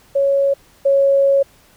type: tone pair in turn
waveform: sine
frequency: 554.4 / 552.1 Hz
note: C#5 / C#5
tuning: 0 / -7 cents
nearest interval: unison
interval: 7 cents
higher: first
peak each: -12 / -10 dBFS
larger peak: second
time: 0.15-0.54 / 0.85-1.43 s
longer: second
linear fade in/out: 10 ms
effects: pink hiss -51 dBFS RMS until 1.76 s